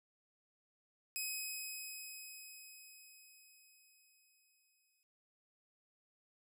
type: tone with exponential decay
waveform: 10% pulse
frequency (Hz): 2534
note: D#7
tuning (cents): +31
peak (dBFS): -29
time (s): 1.16-5.03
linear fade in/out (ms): 0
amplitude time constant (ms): 840
effects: none